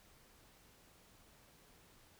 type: silence
effects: pink hiss -65 dBFS RMS until 2.19 s